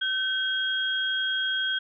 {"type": "tone pair together", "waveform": "sine", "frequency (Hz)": [1534, 3264], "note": ["G6", "G#7"], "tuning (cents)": [-38, -31], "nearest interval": "octave + minor second", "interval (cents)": 1307, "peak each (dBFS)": -27, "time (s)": [0.01, 1.79], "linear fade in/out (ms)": 10, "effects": []}